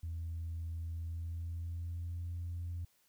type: tone with pitch glide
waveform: sine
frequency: 82.8 to 86.17 Hz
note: E2 to F2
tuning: +8 to -23 cents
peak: -36 dBFS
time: 0.03-2.85 s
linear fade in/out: 5 ms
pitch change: +69 cents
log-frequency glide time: 0.97-2.27 s
effects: tanh soft clip ceiling -34 dBFS + white hiss -72 dBFS RMS until 3.08 s